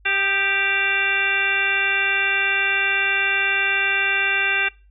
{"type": "harmonic tone with a mistuned harmonic", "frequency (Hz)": 392, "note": "G4", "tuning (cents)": 0, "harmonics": [1, 2, 3, 4, 5, 6, 7, 9], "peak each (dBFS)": [-34, -32, -34, -22, -27, -24, -23, -31], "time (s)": [0.05, 4.69], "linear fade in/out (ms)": 10, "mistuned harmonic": 3, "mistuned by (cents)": 50, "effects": ["noise-tail reverb RT60 0.3 s tail -22 dB re dry", "added 50 Hz sine -49 dBFS peak until 4.9 s"]}